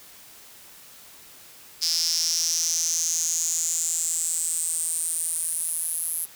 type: tone with high-pass filter sweep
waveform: sawtooth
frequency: 165.2 Hz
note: E3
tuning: 4 cents sharp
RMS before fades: -26 dBFS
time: 1.81-6.26 s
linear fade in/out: 20 ms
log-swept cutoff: 5100 to 11000 Hz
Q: 8.3
effects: white hiss -48 dBFS RMS until 6.35 s